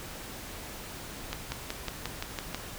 accelerating click train, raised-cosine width 0.2 ms, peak -15 dBFS, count 8, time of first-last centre 1.33-2.546 s, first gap 190 ms, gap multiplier 0.97, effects pink hiss -42 dBFS RMS until 2.78 s

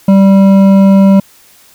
triangle tone with hard clipping, 195 Hz, G3, 9 cents flat, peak -4 dBFS, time 0.08-1.2 s, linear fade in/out 5 ms, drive 13 dB, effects white hiss -43 dBFS RMS until 1.74 s

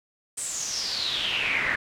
brown noise with band-pass filter sweep, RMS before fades -28 dBFS, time 0.37-1.76 s, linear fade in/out 10 ms, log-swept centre 8600 to 1800 Hz, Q 7.2, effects none

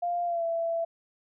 sine tone with pitch glide, 698.5 to 667.7 Hz, F5 to E5, 0 to +22 cents, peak -26 dBFS, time 0.02-0.85 s, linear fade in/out 10 ms, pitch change -78 cents, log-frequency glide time 0.25-0.44 s, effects none

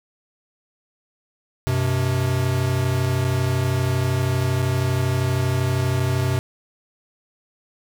square tone pair together, 95.5 / 128.18 Hz, G2 / C3, -45 / -35 cents, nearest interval perfect fourth, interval 510 cents, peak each -24 / -21 dBFS, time 1.67-6.39 s, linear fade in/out 0 ms, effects none

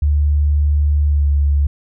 sine tone with pitch glide, 73.42 to 71.66 Hz, D2 to D2, 0 to -42 cents, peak -11 dBFS, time 0.02-1.67 s, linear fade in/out 5 ms, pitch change -42 cents, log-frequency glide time 1.08-1.28 s, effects none

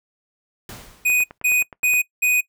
pink noise with exponential decay, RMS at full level -35 dBFS, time 0.69-1.38 s, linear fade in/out 2 ms, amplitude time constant 150 ms
square tone bursts, 2489 Hz, D#7, in tune, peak -16 dBFS, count 4, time 1.05-2.41 s, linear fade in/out 10 ms, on 190 ms, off 200 ms
click train, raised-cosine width 0.5 ms, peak -22 dBFS, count 9, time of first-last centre 1.1-1.937 s, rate 9.56 Hz
effects noise-tail reverb RT60 0.1 s tail -21 dB re dry

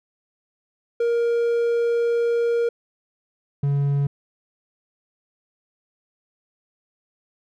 triangle tone pair in turn, 469.5 / 141.37 Hz, A#4 / C#3, +12 / +34 cents, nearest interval octave + major sixth, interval 2078 cents, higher first, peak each -16 dBFS, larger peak neither, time 1-2.69 / 3.63-4.07 s, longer first, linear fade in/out 5 ms, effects none

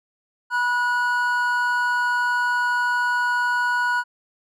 triangle tone pair together, 976 / 1462.3 Hz, B5 / F#6, -21 / -21 cents, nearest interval perfect fifth, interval 700 cents, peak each -21 / -19 dBFS, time 0.5-4.04 s, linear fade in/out 50 ms, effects none

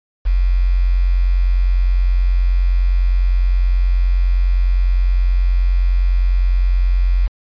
sine tone with quantisation, 44.84 Hz, F1, 46 cents sharp, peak -11 dBFS, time 0.25-7.28 s, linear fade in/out 20 ms, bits 6, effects resampled to 11025 Hz

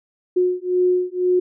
sine beating tone pair, 361.5 / 363.5 Hz, F#4 / F#4, -40 / -31 cents, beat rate 2 Hz, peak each -19 / -19 dBFS, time 0.36-1.4 s, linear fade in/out 10 ms, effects none

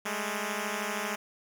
5% pulse beating tone pair, 203.8 / 216.8 Hz, G#3 / A3, -32 / -25 cents, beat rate 13 Hz, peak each -22 / -23 dBFS, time 0.05-1.16 s, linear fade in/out 10 ms, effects none

